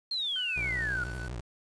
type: exponential sweep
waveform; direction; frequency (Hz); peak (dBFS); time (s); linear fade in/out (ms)
sine; down; 4272 to 1399; -29; 0.11-1.04; 5
type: tone with tremolo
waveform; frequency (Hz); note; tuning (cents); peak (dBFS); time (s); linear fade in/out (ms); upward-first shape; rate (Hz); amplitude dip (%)
triangle; 1493; F#6; +15; -38; 0.36-1.28; 0; sine; 7.2; 40
type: tone with vibrato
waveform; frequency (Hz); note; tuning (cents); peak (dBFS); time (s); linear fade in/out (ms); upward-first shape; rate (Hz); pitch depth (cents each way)
25% pulse; 60.9; B1; -24; -32; 0.56-1.41; 10; sine; 12; 200
effects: resampled to 22050 Hz + 9-bit